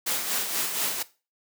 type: noise with tremolo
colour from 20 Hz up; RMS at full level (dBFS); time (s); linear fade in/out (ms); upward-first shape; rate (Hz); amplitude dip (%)
white; -26; 0.06-1.03; 10; sine; 4.2; 50
effects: noise-tail reverb RT60 0.3 s tail -17 dB re dry + high-pass 200 Hz 12 dB/octave